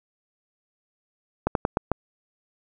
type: slowing click train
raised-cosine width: 1 ms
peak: -7 dBFS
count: 5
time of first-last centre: 1.47-1.917 s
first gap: 82 ms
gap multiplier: 1.21
effects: none